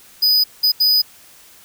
square tone bursts at uneven times, 4978 Hz, D#8, in tune, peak -12 dBFS, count 3, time 0.22-0.44 / 0.63-0.72 / 0.8-1.02 s, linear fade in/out 10 ms, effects white hiss -46 dBFS RMS until 1.64 s

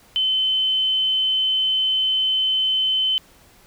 sine tone, 3060 Hz, G7, 42 cents flat, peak -17 dBFS, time 0.16-3.18 s, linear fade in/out 0 ms, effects pink hiss -52 dBFS RMS until 3.66 s

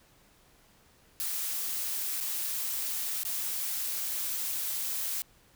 blue noise with dropouts, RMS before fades -33 dBFS, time 1.2-5.22 s, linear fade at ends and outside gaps 0 ms, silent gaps 2.203-2.209 / 3.234-3.251 s, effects pink hiss -62 dBFS RMS until 5.55 s

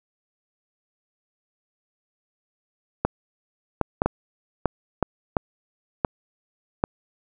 clicks, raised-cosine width 1 ms, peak -5 dBFS, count 9, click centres 3.05 / 3.813 / 4.019 / 4.06 / 4.657 / 5.027 / 5.368 / 6.048 / 6.839 s, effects none

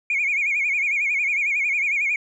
sine tone with vibrato, 2301 Hz, D7, 36 cents flat, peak -18 dBFS, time 0.1-2.16 s, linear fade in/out 2 ms, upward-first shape sine, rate 11 Hz, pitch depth 120 cents each way, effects tanh soft clip ceiling -15 dBFS

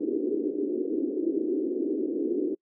pink band-pass noise, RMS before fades -28 dBFS, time 0-2.55 s, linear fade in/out 10 ms, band 290 to 400 Hz, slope 48 dB/octave, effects noise-tail reverb RT60 0.1 s tail -26 dB re dry

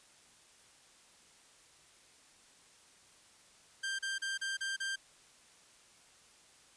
sawtooth tone bursts, 1581 Hz, G6, 14 cents sharp, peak -31 dBFS, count 6, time 3.83-4.96 s, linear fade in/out 10 ms, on 160 ms, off 34 ms, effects white hiss -62 dBFS RMS until 6.76 s + resampled to 22050 Hz

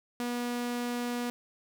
sawtooth tone, 242.1 Hz, B3, 34 cents flat, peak -27 dBFS, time 0.2-1.3 s, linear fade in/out 0 ms, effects none

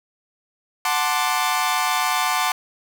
sawtooth chord, D dominant seventh, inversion first, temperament equal, 740 / 880 / 1046.5 / 1174.7 Hz, F#5 / A5 / C6 / D6, 0 / 0 / 0 / 0 cents, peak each -21 dBFS, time 0.85-2.52 s, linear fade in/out 2 ms, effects none

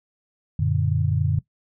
sine chord, Gb augmented, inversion none, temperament equal, 92.5 / 116.54 / 146.83 Hz, Gb2 / Bb2 / D3, 0 / 0 / 0 cents, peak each -23 / -25 / -22 dBFS, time 0.59-1.39 s, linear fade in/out 5 ms, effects noise-tail reverb RT60 0.1 s tail -18 dB re dry

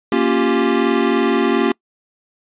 square chord, G half-diminished seventh, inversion first, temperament equal, 233.1 / 277.2 / 349.2 / 392 Hz, Bb3 / Db4 / F4 / G4, 0 / 0 / 0 / 0 cents, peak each -20 dBFS, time 0.12-1.72 s, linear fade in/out 2 ms, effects noise-tail reverb RT60 0.1 s tail -25 dB re dry + resampled to 8000 Hz

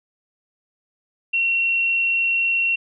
sine tone with frequency modulation, 2729 Hz, F7, 41 cents flat, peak -17 dBFS, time 1.33-2.76 s, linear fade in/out 10 ms, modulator 23.8 Hz, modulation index 0.51, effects none

